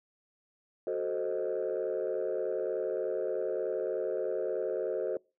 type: chord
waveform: sine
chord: F# diminished seventh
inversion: none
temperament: equal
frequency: 370 / 440 / 523.3 / 622.3 Hz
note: F#4 / A4 / C5 / Eb5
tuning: 0 / 0 / 0 / 0 cents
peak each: -34 / -33 / -34 / -36 dBFS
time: 0.87-5.17 s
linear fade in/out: 2 ms
effects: noise-tail reverb RT60 0.3 s tail -25 dB re dry + tanh soft clip ceiling -24 dBFS